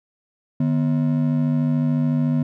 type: ring-modulated tone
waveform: triangle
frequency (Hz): 199.1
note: G3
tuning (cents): +27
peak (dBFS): -12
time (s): 0.6-2.43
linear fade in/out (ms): 5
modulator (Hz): 46.9
effects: none